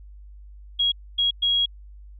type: tone bursts at uneven times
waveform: sine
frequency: 3300 Hz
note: G#7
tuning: 12 cents flat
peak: -18 dBFS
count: 3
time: 0.79-0.92 / 1.18-1.31 / 1.42-1.66 s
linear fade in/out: 10 ms
effects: added 50 Hz sine -41 dBFS peak until 2.19 s